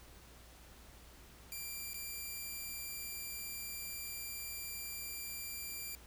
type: tone with dropouts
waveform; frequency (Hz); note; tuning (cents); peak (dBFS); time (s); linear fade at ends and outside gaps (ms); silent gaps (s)
5% pulse; 2370; D7; +15; -32; 1.52-5.95; 0; 1.933-1.943
effects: added 60 Hz sine -59 dBFS peak until 6.06 s + pink hiss -59 dBFS RMS until 6.06 s